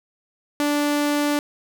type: tone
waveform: sawtooth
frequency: 292.4 Hz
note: D4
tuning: 7 cents flat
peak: -15 dBFS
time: 0.6-1.39 s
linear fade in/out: 0 ms
effects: none